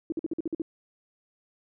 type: tone bursts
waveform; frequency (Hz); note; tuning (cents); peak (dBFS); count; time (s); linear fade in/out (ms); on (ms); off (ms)
sine; 325.1; E4; -24; -26; 8; 0.1-0.619; 2; 22; 49
effects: none